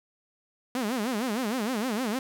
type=tone with vibrato; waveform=sawtooth; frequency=232.6 Hz; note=A#3; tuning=4 cents flat; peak=-23 dBFS; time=0.75-2.19 s; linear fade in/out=2 ms; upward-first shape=sine; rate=6.5 Hz; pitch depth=230 cents each way; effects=none